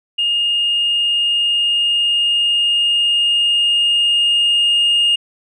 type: tone with level ramp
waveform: sine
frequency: 2839 Hz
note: F7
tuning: 28 cents sharp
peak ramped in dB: -13 to -9 dBFS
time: 0.18-5.16 s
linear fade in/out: 10 ms
effects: tanh soft clip ceiling -9 dBFS